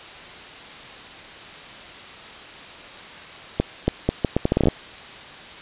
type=accelerating click train; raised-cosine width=2 ms; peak=-4 dBFS; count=13; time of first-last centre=3.6-4.685 s; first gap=280 ms; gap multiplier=0.75; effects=white hiss -39 dBFS RMS until 5.61 s + resampled to 8000 Hz